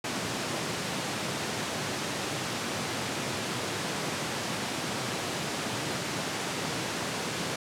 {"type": "high-pass noise", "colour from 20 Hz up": "pink", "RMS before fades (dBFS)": -32, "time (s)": [0.04, 7.56], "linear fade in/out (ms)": 5, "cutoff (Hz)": 120, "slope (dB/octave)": 24, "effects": ["low-pass 8000 Hz 12 dB/octave"]}